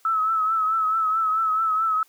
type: tone with vibrato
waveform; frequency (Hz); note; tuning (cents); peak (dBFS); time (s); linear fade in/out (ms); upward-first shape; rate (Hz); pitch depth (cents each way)
sine; 1300; E6; -24; -19; 0.05-2.03; 2; triangle; 4.6; 54
effects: white hiss -59 dBFS RMS until 2.08 s + high-pass 300 Hz 12 dB/octave